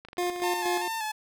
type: clicks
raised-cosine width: 0.3 ms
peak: -28 dBFS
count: 10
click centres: 0.05 / 0.086 / 0.131 / 0.171 / 0.23 / 0.271 / 0.303 / 0.361 / 0.401 / 0.432 s
type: tone with tremolo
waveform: 25% pulse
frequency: 354.7 Hz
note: F4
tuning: 27 cents sharp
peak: -22 dBFS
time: 0.18-0.88 s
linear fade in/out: 2 ms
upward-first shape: square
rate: 4.2 Hz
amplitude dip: 55%
type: tone with vibrato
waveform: sawtooth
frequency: 879 Hz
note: A5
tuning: 2 cents flat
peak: -26 dBFS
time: 0.43-1.12 s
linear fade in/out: 10 ms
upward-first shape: square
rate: 2.6 Hz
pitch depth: 38 cents each way
effects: none